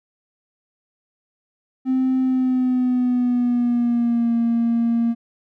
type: tone with pitch glide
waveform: triangle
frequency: 259.8 to 232.8 Hz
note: C4 to A#3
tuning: -12 to -2 cents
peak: -13 dBFS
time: 1.85-5.15 s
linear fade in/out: 50 ms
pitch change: -190 cents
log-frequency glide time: 2.21-4.34 s
effects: tanh soft clip ceiling -12 dBFS